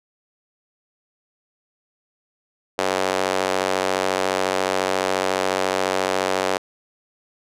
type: tone with high-pass filter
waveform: square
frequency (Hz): 47.12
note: F#1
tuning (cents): +32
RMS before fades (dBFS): -22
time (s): 2.78-6.58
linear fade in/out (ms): 10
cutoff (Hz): 520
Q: 1.4
effects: low-pass 9000 Hz 12 dB/octave